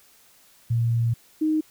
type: tone pair in turn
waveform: sine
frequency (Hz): 116.54 / 311.1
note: A#2 / D#4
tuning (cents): 0 / 0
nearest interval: octave + perfect fourth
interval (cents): 1700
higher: second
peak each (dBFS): -19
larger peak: neither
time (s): 0.7-1.14 / 1.41-1.61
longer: first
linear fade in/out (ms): 10
effects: white hiss -56 dBFS RMS until 1.7 s